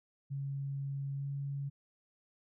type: tone with pitch glide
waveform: sine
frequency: 138.59 to 139.96 Hz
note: C#3 to C#3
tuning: 0 to +17 cents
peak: -35 dBFS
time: 0.3-1.7 s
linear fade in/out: 20 ms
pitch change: +17 cents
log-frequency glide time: 1.15-1.27 s
effects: none